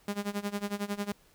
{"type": "tone with tremolo", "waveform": "sawtooth", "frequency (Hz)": 203.5, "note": "G#3", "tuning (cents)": -35, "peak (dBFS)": -25, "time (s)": [0.08, 1.12], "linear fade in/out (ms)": 2, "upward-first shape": "sine", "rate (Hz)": 11, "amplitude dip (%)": 90, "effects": ["pink hiss -63 dBFS RMS until 1.34 s"]}